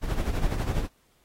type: noise with tremolo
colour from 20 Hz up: brown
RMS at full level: -24 dBFS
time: 0.01-0.88 s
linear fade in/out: 50 ms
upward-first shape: sine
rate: 12 Hz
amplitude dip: 60%
effects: pink hiss -66 dBFS RMS until 1.24 s + AAC 48 kbps